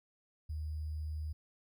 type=tone with sample-and-hold; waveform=sine; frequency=77 Hz; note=D#2; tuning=17 cents flat; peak=-36 dBFS; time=0.49-1.33 s; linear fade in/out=10 ms; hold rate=4900 Hz; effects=none